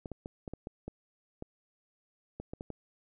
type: clicks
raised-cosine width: 2 ms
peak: -26 dBFS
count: 12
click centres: 0.058 / 0.117 / 0.259 / 0.478 / 0.536 / 0.671 / 0.88 / 1.424 / 2.4 / 2.535 / 2.609 / 2.703 s
effects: none